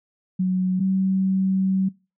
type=tone pair in turn; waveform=sine; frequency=185 / 190.42 Hz; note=F#3 / G3; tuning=0 / -50 cents; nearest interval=unison; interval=50 cents; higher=second; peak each=-18 dBFS; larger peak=neither; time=0.39-0.8 / 0.8-1.89 s; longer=second; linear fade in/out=10 ms; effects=noise-tail reverb RT60 0.3 s tail -22 dB re dry